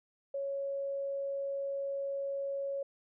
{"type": "tone", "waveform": "sine", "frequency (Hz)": 554, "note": "C#5", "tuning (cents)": -1, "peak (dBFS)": -33, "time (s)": [0.34, 2.83], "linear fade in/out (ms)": 5, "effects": []}